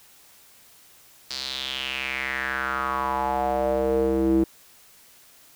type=tone with band-pass filter sweep; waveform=square; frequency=66 Hz; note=C2; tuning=16 cents sharp; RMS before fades=-25 dBFS; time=1.3-4.44 s; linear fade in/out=5 ms; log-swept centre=4700 to 310 Hz; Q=4.7; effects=white hiss -53 dBFS RMS until 5.55 s